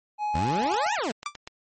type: tone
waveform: triangle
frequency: 840 Hz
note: G#5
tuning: 19 cents sharp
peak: -23 dBFS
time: 0.18-0.97 s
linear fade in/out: 50 ms
type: exponential two-way sweep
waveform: 20% pulse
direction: up then down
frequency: 70.2 to 970 to 198.8 Hz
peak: -21 dBFS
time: 0.34-1.12 s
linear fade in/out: 10 ms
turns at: 0.94 s
type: click train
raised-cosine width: 0.2 ms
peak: -20 dBFS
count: 8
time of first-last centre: 0.62-1.475 s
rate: 8.19 Hz
type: tone with exponential decay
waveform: sawtooth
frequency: 1174.7 Hz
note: D6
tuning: in tune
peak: -21 dBFS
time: 1.26-1.35 s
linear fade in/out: 1 ms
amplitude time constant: 18 ms
effects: MP3 32 kbps